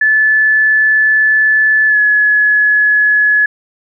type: tone with pitch glide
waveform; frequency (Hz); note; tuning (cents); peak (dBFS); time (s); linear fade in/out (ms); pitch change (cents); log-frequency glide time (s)
sine; 1736 to 1698.3; A6 to G#6; -24 to +38; -7; 0.01-3.46; 5; -38; 1.87-1.98
effects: none